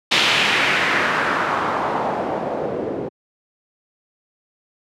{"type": "noise with low-pass filter sweep", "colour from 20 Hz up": "white", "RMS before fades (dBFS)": -20, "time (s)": [0.11, 3.09], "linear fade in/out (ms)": 10, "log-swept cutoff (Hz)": [3400, 400], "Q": 1.8, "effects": ["high-pass 150 Hz 12 dB/octave"]}